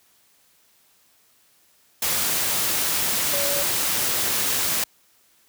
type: tone in noise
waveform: sine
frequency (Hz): 567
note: C#5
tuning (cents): +39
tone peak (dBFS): -27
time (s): 3.33-3.63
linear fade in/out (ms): 5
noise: white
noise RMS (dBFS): -23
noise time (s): 2.02-4.84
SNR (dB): -7
effects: white hiss -60 dBFS RMS until 5.48 s + high-pass 60 Hz 12 dB/octave